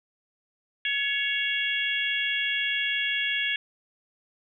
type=harmonic tone with a mistuned harmonic; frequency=554.4 Hz; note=C#5; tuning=in tune; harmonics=3 / 4 / 5 / 6; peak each=-30 / -30 / -30 / -30 dBFS; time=0.85-3.56 s; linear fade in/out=2 ms; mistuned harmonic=3; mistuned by=+34 cents; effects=none